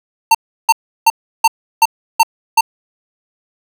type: tone bursts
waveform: square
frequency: 905 Hz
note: A5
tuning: 48 cents sharp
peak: -6 dBFS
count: 7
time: 0.31-2.609 s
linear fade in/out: 5 ms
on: 37 ms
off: 340 ms
effects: none